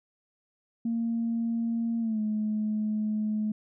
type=tone with pitch glide; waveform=sine; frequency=230.6 to 213.9 Hz; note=A#3 to A3; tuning=-19 to -49 cents; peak=-25 dBFS; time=0.85-3.52 s; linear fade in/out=5 ms; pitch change=-130 cents; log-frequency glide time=2-2.2 s; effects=tanh soft clip ceiling -21 dBFS